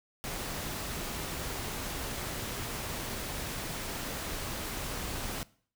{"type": "noise", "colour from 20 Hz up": "pink", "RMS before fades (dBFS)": -37, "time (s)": [0.24, 5.43], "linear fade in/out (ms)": 0, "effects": ["noise-tail reverb RT60 0.5 s tail -21 dB re dry"]}